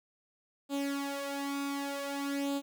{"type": "tone with flanger", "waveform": "sawtooth", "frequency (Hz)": 280.1, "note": "C#4", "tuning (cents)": 18, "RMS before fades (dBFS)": -35, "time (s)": [0.69, 2.62], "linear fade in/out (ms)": 50, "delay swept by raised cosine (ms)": [0.26, 2.76], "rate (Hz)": 0.54, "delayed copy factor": 0.7, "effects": ["11-bit"]}